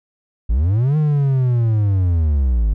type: linear two-way sweep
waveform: triangle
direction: up then down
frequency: 48.67 to 155.56 to 48.67 Hz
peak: -11 dBFS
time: 0.49-2.74 s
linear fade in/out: 10 ms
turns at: 0.97 s
effects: none